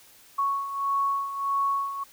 sine beating tone pair, 1108.7 / 1110.3 Hz, C#6 / C#6, 0 / +2 cents, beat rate 1.6 Hz, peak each -25 / -31 dBFS, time 0.38-2.04 s, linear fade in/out 10 ms, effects white hiss -54 dBFS RMS until 2.12 s

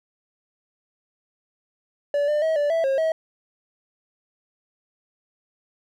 triangle tone with pitch steps, 576 / 597 / 640 / 583 / 658 / 539 / 642 Hz, D5 / D5 / D#5 / D5 / E5 / C#5 / E5, -34 / +28 / +49 / -13 / -3 / -49 / -46 cents, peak -17 dBFS, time 2.14-3.12 s, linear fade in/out 2 ms, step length 140 ms, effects none

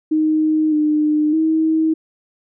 sine tone with pitch steps, 311.1 / 302.9 / 318.2 Hz, D#4 / D#4 / D#4, 0 / -46 / +39 cents, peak -13 dBFS, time 0.11-1.94 s, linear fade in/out 10 ms, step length 610 ms, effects none

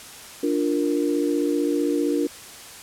sine chord, Bb major, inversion first, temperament equal, 293.7 / 349.2 / 466.2 Hz, D4 / F4 / Bb4, 0 / 0 / 0 cents, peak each -22 / -25 / -26 dBFS, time 0.43-2.27 s, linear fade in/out 5 ms, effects white hiss -41 dBFS RMS until 2.82 s + low-pass 11000 Hz 12 dB/octave

